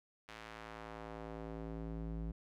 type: tone with band-pass filter sweep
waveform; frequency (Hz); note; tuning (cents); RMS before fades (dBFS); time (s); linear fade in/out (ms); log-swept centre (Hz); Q
square; 55; A1; 0; -45; 0.28-2.32; 10; 2300 to 140; 0.76
effects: none